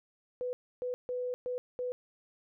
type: tone bursts at uneven times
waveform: sine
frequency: 497.2 Hz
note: B4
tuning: 12 cents sharp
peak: -32 dBFS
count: 5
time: 0.41-0.53 / 0.82-0.94 / 1.09-1.34 / 1.46-1.58 / 1.79-1.92 s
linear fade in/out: 0 ms
effects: none